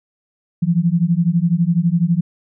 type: beating tone pair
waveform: sine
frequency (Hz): 164.8 / 176.8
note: E3 / F3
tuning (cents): 0 / +22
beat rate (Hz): 12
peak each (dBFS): -16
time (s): 0.62-2.21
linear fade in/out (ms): 10
effects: none